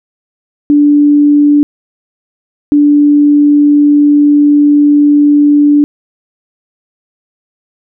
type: tone bursts at uneven times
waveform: sine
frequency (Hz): 292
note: D4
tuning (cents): -10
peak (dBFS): -3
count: 2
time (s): 0.7-1.63 / 2.72-5.84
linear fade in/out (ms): 0
effects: none